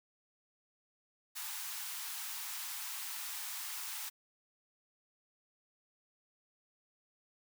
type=high-pass noise; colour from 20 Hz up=white; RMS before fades=-42 dBFS; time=1.35-4.1 s; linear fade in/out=20 ms; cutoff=770 Hz; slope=96 dB/octave; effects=none